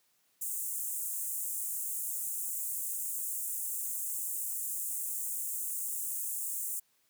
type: high-pass noise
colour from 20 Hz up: pink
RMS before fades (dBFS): -36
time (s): 0.41-6.8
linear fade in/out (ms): 10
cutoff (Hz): 7400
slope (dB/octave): 48
effects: white hiss -72 dBFS RMS until 7.09 s + high-pass 100 Hz 12 dB/octave